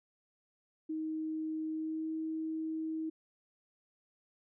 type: tone with pitch glide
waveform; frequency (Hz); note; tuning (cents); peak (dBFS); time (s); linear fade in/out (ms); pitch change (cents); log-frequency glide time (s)
sine; 314.7 to 318.2; D#4 to D#4; +20 to +39; -34; 0.89-3.1; 10; +19; 1.71-2.12
effects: none